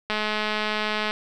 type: click train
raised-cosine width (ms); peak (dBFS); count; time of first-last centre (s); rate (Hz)
0.3; -10; 216; 0.1-1.109; 213
effects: none